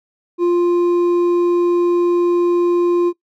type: tone with hard clipping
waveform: sine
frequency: 349.2 Hz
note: F4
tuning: in tune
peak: -13 dBFS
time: 0.38-3.13 s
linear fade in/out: 50 ms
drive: 4 dB
effects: noise-tail reverb RT60 0.1 s tail -20 dB re dry